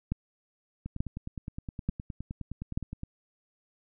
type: two click trains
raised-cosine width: 5 ms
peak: -16 / -24 dBFS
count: 4 / 22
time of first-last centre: 0.12-2.775 / 0.86-3.034 s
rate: 1.13 / 9.66 Hz
effects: none